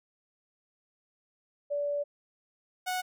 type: tone pair in turn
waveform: sine / sawtooth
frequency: 578 / 735.6 Hz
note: D5 / F#5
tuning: -28 / -10 cents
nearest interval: major third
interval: 418 cents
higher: second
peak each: -28 / -26 dBFS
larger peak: second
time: 1.7-2.04 / 2.86-3.02 s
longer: first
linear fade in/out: 20 ms
effects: none